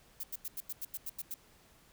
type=noise bursts; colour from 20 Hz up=violet; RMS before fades=-39 dBFS; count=10; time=0.2-1.342 s; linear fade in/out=5 ms; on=35 ms; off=88 ms; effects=pink hiss -63 dBFS RMS until 1.92 s